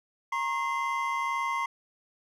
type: tone cluster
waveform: triangle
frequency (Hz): 939 / 1081 / 2067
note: A#5 / C#6 / C7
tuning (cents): +12 / -44 / -22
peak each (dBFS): -31 / -28 / -32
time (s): 0.32-1.66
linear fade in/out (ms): 5
effects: none